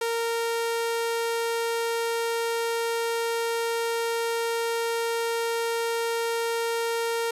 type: tone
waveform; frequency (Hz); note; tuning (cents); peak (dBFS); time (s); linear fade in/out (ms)
sawtooth; 462.2; A#4; -15; -21; 0.01-7.31; 5
effects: resampled to 32000 Hz